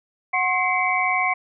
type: tone cluster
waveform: sine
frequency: 737 / 1072 / 2073 / 2274 Hz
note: F#5 / C6 / C7 / C#7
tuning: -7 / +42 / -17 / +44 cents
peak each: -24 dBFS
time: 0.33-1.34 s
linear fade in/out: 10 ms
effects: none